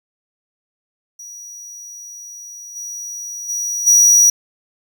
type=tone with level steps; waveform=square; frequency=5800 Hz; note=F#8; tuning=35 cents flat; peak=-33 / -27 / -20 / -8 dBFS; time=1.19-4.3 s; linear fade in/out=5 ms; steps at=2.75 / 3.48 / 3.86 s; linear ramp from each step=20 ms; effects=none